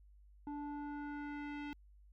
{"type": "tone with low-pass filter sweep", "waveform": "square", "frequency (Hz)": 291.3, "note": "D4", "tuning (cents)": -14, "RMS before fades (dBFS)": -44, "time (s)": [0.47, 1.73], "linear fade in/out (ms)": 0, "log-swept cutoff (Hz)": [790, 2800], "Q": 1.9, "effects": ["added 50 Hz sine -59 dBFS peak until 2.12 s"]}